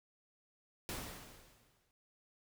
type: noise with exponential decay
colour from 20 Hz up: pink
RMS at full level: -40 dBFS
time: 0.89-1.91 s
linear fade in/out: 0 ms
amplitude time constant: 220 ms
effects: none